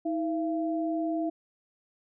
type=tone pair together; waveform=sine; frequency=320.4 / 679 Hz; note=E4 / F5; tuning=-49 / -49 cents; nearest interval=octave + minor second; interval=1300 cents; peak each=-28 / -32 dBFS; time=0.05-1.3 s; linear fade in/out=10 ms; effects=none